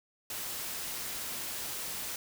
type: noise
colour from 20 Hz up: white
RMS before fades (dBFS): -38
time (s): 0.3-2.16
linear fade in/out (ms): 2
effects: none